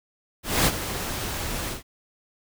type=noise with ADSR envelope; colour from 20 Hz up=pink; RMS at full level=-18 dBFS; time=0.43-1.83 s; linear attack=230 ms; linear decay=47 ms; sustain=-12 dB; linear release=140 ms; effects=none